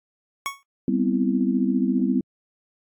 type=tone with exponential decay; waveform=25% pulse; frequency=1108.7 Hz; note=C#6; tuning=in tune; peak=-18 dBFS; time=0.46-0.63 s; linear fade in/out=0 ms; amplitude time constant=35 ms
type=chord; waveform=sine; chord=C major seventh; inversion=second; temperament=equal; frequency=196 / 246.9 / 261.6 / 329.6 Hz; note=G3 / B3 / C4 / E4; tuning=0 / 0 / 0 / 0 cents; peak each=-24 / -23 / -24 / -28 dBFS; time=0.88-2.21 s; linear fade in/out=2 ms
effects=AAC 64 kbps